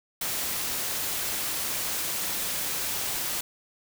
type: noise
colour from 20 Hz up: white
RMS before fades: -30 dBFS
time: 0.21-3.41 s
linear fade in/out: 5 ms
effects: none